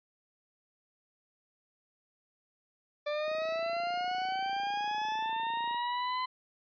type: linear sweep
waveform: 40% pulse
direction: up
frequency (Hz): 587.3 to 1022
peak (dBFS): -30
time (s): 3.06-6.26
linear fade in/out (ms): 10
type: click train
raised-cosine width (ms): 2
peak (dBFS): -37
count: 72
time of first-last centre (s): 3.28-5.745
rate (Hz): 28.8
effects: high-pass 200 Hz 12 dB/octave + resampled to 11025 Hz